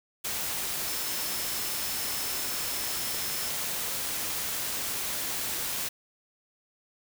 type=tone in noise; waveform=sine; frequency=5274 Hz; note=E8; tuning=in tune; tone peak=-40 dBFS; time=0.87-3.5 s; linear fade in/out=10 ms; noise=white; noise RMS=-32 dBFS; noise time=0.24-5.89 s; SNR=-11 dB; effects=none